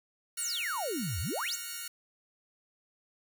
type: chord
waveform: 5% pulse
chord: Gb major seventh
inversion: third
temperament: equal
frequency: 1396.9 / 1480 / 1864.7 / 2217 Hz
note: F6 / Gb6 / Bb6 / Db7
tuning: 0 / 0 / 0 / 0 cents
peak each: -30 / -33 / -35 / -34 dBFS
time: 0.37-1.88 s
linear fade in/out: 5 ms
type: exponential two-way sweep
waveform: sine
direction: down then up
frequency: 10548 to 73.42 to 8100 Hz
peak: -32 dBFS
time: 0.38-1.56 s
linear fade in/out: 10 ms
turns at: 1.2 s
effects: none